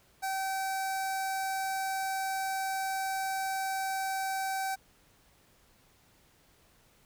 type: tone with notch filter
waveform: sawtooth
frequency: 770 Hz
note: G5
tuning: 31 cents flat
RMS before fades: -33 dBFS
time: 0.22-4.76 s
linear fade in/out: 20 ms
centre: 3100 Hz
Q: 1.4
effects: pink hiss -64 dBFS RMS until 7.05 s